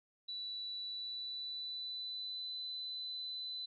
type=tone with pitch glide; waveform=sine; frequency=3951 to 4011 Hz; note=B7 to B7; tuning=0 to +26 cents; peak=-40 dBFS; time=0.28-3.66 s; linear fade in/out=10 ms; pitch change=+26 cents; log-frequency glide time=0.84-2.55 s; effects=none